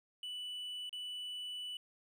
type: tone with dropouts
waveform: triangle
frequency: 2970 Hz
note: F#7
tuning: 6 cents sharp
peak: -39 dBFS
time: 0.23-1.77 s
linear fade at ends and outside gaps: 2 ms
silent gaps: 0.894-0.928 s
effects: none